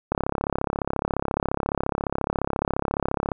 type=click train; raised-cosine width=1 ms; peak=-9 dBFS; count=111; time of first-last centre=0.12-3.318 s; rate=34.4 Hz; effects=none